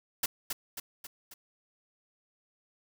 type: noise with echo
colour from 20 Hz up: white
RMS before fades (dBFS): -29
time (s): 0.23-0.26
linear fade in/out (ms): 5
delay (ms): 270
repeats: 4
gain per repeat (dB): -5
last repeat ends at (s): 1.34
effects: none